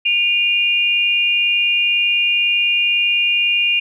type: tone pair together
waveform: sine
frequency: 2444 / 2802 Hz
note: D#7 / F7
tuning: -32 / +5 cents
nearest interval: major second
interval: 237 cents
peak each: -16 dBFS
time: 0.05-3.8 s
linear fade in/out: 10 ms
effects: none